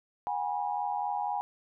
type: tone cluster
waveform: sine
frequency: 734 / 818 / 970 Hz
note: F#5 / G#5 / B5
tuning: -14 / -26 / -31 cents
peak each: -36 / -31 / -36 dBFS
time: 0.27-1.41 s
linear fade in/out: 0 ms
effects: none